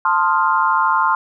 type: chord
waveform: sine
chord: F dominant seventh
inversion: first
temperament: equal with one note detuned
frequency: 887.1 / 1046.5 / 1244.5 / 1396.9 Hz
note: A5 / C6 / Eb6 / F6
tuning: +14 / 0 / 0 / 0 cents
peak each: -19 / -16 / -22 / -20 dBFS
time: 0.05-1.15 s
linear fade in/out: 2 ms
effects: none